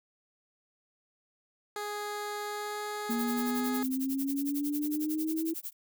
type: tone with pitch glide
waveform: 15% pulse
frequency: 415.3 to 418.2 Hz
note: G#4 to G#4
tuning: 0 to +12 cents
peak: -28 dBFS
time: 1.76-3.83 s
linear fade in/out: 2 ms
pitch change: +12 cents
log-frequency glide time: 2.43-2.81 s
type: exponential sweep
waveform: sine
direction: up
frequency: 233 to 327.7 Hz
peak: -29 dBFS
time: 3.09-5.54 s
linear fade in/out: 10 ms
type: noise with tremolo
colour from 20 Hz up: violet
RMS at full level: -37 dBFS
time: 3.1-5.73 s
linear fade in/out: 5 ms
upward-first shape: sine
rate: 11 Hz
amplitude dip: 100%
effects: none